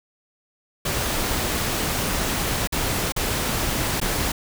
pink noise with dropouts, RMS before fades -24 dBFS, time 0.85-4.32 s, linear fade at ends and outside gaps 5 ms, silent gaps 2.674-2.723 / 3.122-3.163 / 4.002-4.014 s, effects none

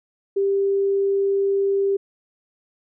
sine tone, 394.8 Hz, G4, 12 cents sharp, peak -17 dBFS, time 0.36-1.97 s, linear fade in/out 10 ms, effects none

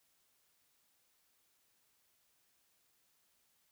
silence, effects white hiss -75 dBFS RMS until 3.71 s

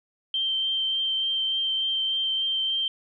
sine tone with vibrato, 3136 Hz, G7, in tune, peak -23 dBFS, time 0.34-2.88 s, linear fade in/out 2 ms, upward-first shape triangle, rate 3.4 Hz, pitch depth 12 cents each way, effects none

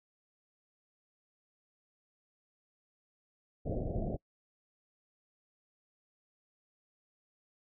pink low-pass noise, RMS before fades -35 dBFS, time 3.65-4.17 s, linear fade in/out 20 ms, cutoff 710 Hz, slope 96 dB/octave, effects noise-tail reverb RT60 0.1 s tail -26 dB re dry

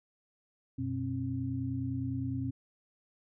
sine tone cluster, 93.3 / 123.1 / 267.3 Hz, F#2 / B2 / C4, +15 / -5 / +37 cents, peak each -39 / -35 / -35 dBFS, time 0.78-2.51 s, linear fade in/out 10 ms, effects none

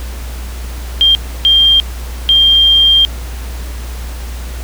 sine tone bursts at uneven times, 3190 Hz, G7, 30 cents sharp, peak -5 dBFS, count 3, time 1.01-1.15 / 1.45-1.8 / 2.29-3.05 s, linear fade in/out 0 ms, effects added 60 Hz sine -21 dBFS peak until 4.63 s + pink hiss -32 dBFS RMS until 4.63 s

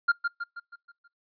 triangle tone with echo, 1400 Hz, F6, 4 cents sharp, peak -16 dBFS, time 0.08-0.12 s, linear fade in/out 10 ms, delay 160 ms, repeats 6, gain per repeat -6 dB, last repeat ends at 1.08 s, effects noise-tail reverb RT60 0.2 s tail -26 dB re dry + resampled to 11025 Hz

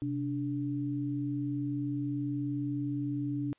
sine tone pair together, 129.27 / 290.2 Hz, C3 / D4, -21 / -21 cents, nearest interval octave + major second, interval 1400 cents, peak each -35 / -32 dBFS, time 0.02-3.53 s, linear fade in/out 0 ms, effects white hiss -70 dBFS RMS until 3.58 s + resampled to 8000 Hz

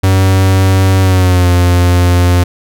45% pulse tone with pitch glide, 95 to 88.64 Hz, F#2 to F2, +46 to +26 cents, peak -6 dBFS, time 0.03-2.44 s, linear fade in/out 10 ms, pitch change -120 cents, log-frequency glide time 0.99-1.5 s, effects none

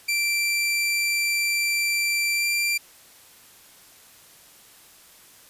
sawtooth tone with pitch glide, 2349 to 2364 Hz, D7 to D7, 0 to +11 cents, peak -18 dBFS, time 0.08-2.78 s, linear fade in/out 10 ms, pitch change +11 cents, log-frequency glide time 2.34-2.46 s, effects white hiss -51 dBFS RMS until 5.49 s + resampled to 32000 Hz

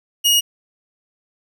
sawtooth tone, 2877 Hz, F#7, 49 cents flat, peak -9 dBFS, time 0.24-0.41 s, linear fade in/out 20 ms, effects none

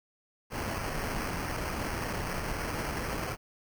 pink noise with sample-and-hold, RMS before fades -34 dBFS, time 0.5-3.37 s, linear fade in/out 50 ms, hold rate 3675 Hz, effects none

